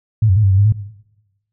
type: tone with pitch steps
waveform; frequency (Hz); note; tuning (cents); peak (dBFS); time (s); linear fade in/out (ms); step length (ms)
sine; 109.2 / 93 / 107.3 / 97.3 / 95.5 / 101.1 / 108; A2 / F#2 / A2 / G2 / G2 / G#2 / A2; -13 / +9 / -43 / -12 / -45 / -46 / -32; -9; 0.22-0.724; 5; 72
effects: noise-tail reverb RT60 1.0 s tail -18 dB re dry